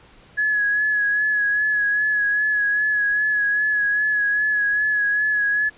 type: tone with vibrato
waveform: sine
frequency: 1686 Hz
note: G#6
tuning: 26 cents sharp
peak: -17 dBFS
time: 0.37-5.7 s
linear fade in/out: 20 ms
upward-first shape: sine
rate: 2.5 Hz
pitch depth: 30 cents each way
effects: pink hiss -50 dBFS RMS until 5.77 s + resampled to 8000 Hz